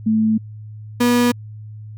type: tone pair in turn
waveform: sine / 35% pulse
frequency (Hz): 219 / 242.4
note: A3 / B3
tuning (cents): -8 / -32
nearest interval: major second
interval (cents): 176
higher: second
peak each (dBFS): -13 / -11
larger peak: second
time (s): 0.06-0.38 / 1-1.32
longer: neither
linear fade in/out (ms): 10
effects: added 107 Hz sine -32 dBFS peak until 1.97 s